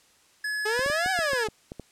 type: tone with pitch glide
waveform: square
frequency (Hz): 1699 to 1687.3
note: G#6 to G#6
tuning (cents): +39 to +27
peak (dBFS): -28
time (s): 0.44-1.44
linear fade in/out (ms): 5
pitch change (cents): -12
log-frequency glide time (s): 0.81-1.08
type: exponential two-way sweep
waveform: sawtooth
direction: up then down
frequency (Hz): 415.3 to 778 to 415.3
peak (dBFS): -22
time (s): 0.65-1.48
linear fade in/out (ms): 10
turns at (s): 1.11
type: clicks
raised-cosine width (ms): 2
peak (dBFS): -23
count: 9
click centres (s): 0.793 / 0.862 / 0.9 / 1.061 / 1.19 / 1.333 / 1.486 / 1.719 / 1.797
effects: white hiss -60 dBFS RMS until 1.91 s + low-pass 9000 Hz 12 dB/octave